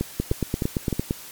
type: two click trains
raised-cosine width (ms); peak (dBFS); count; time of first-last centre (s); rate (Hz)
3; -9 / -10; 9 / 4; 0.2-1.109 / 0.01-0.927; 8.8 / 3.27
effects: white hiss -41 dBFS RMS until 1.31 s + MP3 96 kbps